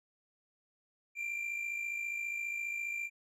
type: tone with amplitude modulation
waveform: triangle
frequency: 2370 Hz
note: D7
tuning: 15 cents sharp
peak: -31 dBFS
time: 1.15-3.1 s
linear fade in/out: 50 ms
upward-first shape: sine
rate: 54.8 Hz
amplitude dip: 55%
effects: resampled to 32000 Hz